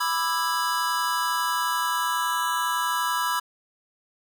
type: chord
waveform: square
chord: E dominant seventh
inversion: second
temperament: just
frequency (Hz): 988.9 / 1186.7 / 1318.5 / 1648.1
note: B5 / D6 / E6 / G#6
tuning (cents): +2 / +18 / 0 / -14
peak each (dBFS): -27 / -32 / -30 / -31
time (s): 0-3.4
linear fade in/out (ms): 10
effects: none